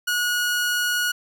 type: tone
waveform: sawtooth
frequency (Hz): 1453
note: F#6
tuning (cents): -32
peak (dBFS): -17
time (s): 0.07-1.12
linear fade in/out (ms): 10
effects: none